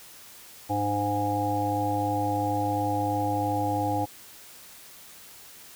harmonic tone with a mistuned harmonic, 102.9 Hz, G#2, 16 cents flat, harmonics 1 / 3 / 5 / 7 / 8, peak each -31 / -30 / -33 / -32 / -28 dBFS, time 0.69-4.06 s, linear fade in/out 20 ms, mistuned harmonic 3, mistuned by -38 cents, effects white hiss -48 dBFS RMS until 5.75 s

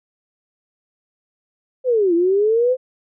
sine linear two-way sweep, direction down then up, 526 to 331.2 to 521 Hz, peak -13 dBFS, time 1.84-2.77 s, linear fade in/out 50 ms, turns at 2.14 s, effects none

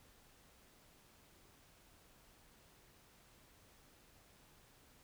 silence, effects pink hiss -66 dBFS RMS until 5.03 s

